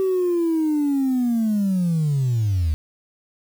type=linear sweep; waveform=sine; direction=down; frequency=385.4 to 73.42 Hz; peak=-16 dBFS; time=0-2.74 s; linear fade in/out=0 ms; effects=tanh soft clip ceiling -14 dBFS + 7-bit